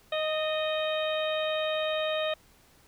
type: harmonic tone with a mistuned harmonic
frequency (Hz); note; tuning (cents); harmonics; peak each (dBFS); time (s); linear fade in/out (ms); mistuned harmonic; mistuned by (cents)
622.3; D#5; 0; 1 / 2 / 3 / 4 / 5 / 6; -28 / -37 / -39 / -38 / -39 / -37; 0.12-2.34; 5; 3; -28
effects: pink hiss -60 dBFS RMS until 2.87 s